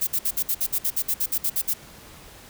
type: noise bursts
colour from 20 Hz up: violet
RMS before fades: -23 dBFS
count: 15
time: 0.01-1.738 s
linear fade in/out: 10 ms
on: 62 ms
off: 57 ms
effects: pink hiss -46 dBFS RMS until 2.49 s